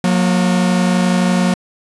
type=tone pair together; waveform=45% pulse; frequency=181.4 / 233.1 Hz; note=F#3 / A#3; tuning=-34 / 0 cents; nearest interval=major third; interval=434 cents; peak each=-13 / -18 dBFS; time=0.04-1.54 s; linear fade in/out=2 ms; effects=resampled to 24000 Hz